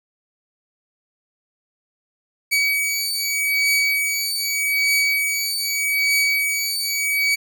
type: beating tone pair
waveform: sawtooth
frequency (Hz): 2270 / 2270.82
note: C#7 / C#7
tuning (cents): +41 / +41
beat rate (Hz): 0.82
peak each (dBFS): -18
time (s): 2.51-7.36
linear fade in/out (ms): 20
effects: none